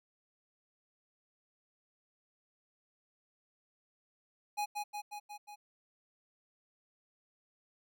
square tone with echo, 830.6 Hz, G#5, in tune, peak -33 dBFS, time 4.57-4.66 s, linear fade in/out 20 ms, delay 180 ms, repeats 5, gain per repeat -3 dB, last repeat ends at 5.56 s, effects none

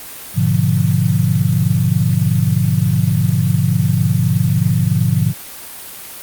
sine chord, G# diminished seventh, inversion none, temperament equal, 103.83 / 123.47 / 146.83 / 174.61 Hz, G#2 / B2 / D3 / F3, 0 / 0 / 0 / 0 cents, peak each -17 dBFS, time 0.34-5.34 s, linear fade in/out 50 ms, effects white hiss -32 dBFS RMS until 6.22 s + Opus 32 kbps

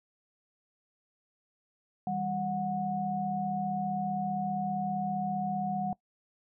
sine tone cluster, 162.9 / 198.1 / 732 Hz, E3 / G3 / F#5, -20 / +18 / -19 cents, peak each -40 / -34 / -31 dBFS, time 2.07-5.93 s, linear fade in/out 2 ms, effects noise-tail reverb RT60 0.1 s tail -21 dB re dry

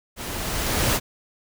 pink noise with level ramp, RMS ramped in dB -33 to -19 dBFS, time 0.16-1 s, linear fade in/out 50 ms, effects none

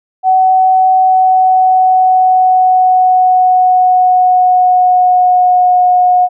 sine tone with pitch glide, 751 to 725.4 Hz, F#5 to F#5, +26 to -34 cents, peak -5 dBFS, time 0.23-6.29 s, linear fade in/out 50 ms, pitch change -60 cents, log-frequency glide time 0.78-5.85 s, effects none

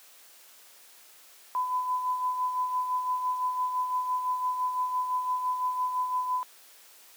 sine tone with tremolo, 1005 Hz, B5, 30 cents sharp, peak -24 dBFS, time 1.55-6.43 s, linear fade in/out 0 ms, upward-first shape sine, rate 5.9 Hz, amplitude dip 50%, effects white hiss -54 dBFS RMS until 7.16 s + high-pass 400 Hz 12 dB/octave

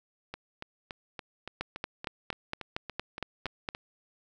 two click trains, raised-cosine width 0.3 ms, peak -22 / -16 dBFS, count 13 / 10, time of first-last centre 0.34-3.749 / 1.61-3.689 s, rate 3.52 / 4.33 Hz, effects none

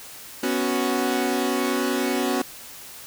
sawtooth chord, B suspended second, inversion none, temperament equal, 246.9 / 277.2 / 370 Hz, B3 / C#4 / F#4, 0 / 0 / 0 cents, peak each -22 dBFS, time 0.43-2.42 s, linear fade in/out 5 ms, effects white hiss -41 dBFS RMS until 3.06 s

